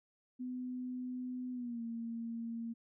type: tone with pitch glide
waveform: sine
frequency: 251.5 to 230.6 Hz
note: B3 to A#3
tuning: +32 to -19 cents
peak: -38 dBFS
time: 0.39-2.74 s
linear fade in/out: 20 ms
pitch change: -151 cents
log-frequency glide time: 1.52-1.82 s
effects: none